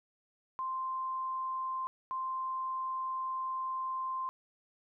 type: tone bursts at uneven times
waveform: sine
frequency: 1045 Hz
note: C6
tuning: 2 cents flat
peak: -33 dBFS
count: 2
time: 0.59-1.87 / 2.11-4.29 s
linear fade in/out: 0 ms
effects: none